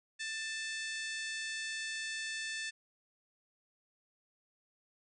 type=harmonic tone with a mistuned harmonic; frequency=887 Hz; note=A5; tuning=14 cents sharp; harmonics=2 / 3 / 4 / 5 / 6 / 7 / 8 / 9 / 10; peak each=-40 / -44 / -46 / -48 / -50 / -51 / -52 / -53 / -54 dBFS; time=0.19-2.71 s; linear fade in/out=20 ms; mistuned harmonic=3; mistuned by=-23 cents; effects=none